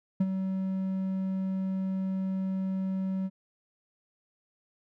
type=tone with ADSR envelope; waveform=triangle; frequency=190 Hz; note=F#3; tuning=46 cents sharp; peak=-18 dBFS; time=0.2-3.3 s; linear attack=8 ms; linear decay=42 ms; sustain=-8 dB; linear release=44 ms; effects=none